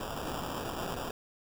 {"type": "noise with sample-and-hold", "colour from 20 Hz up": "violet", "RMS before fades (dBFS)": -37, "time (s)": [0, 1.11], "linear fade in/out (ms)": 2, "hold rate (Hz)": 2100, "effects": []}